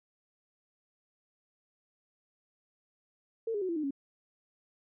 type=tone with pitch steps; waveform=sine; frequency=452.5 / 410.2 / 371.8 / 337 / 305.5 / 276.9 Hz; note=A4 / G#4 / F#4 / E4 / D#4 / C#4; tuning=+48 / -21 / +8 / +38 / -32 / -2 cents; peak=-30 dBFS; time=3.47-3.908 s; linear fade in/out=5 ms; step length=73 ms; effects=none